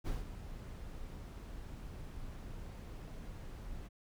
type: noise with ADSR envelope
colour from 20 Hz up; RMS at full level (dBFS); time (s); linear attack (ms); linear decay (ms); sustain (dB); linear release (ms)
brown; -36; 0.04-3.89; 32; 170; -10; 28
effects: none